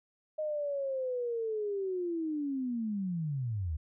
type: linear sweep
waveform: sine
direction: down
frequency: 622.3 to 71.2 Hz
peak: -31 dBFS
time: 0.38-3.77 s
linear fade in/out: 10 ms
effects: none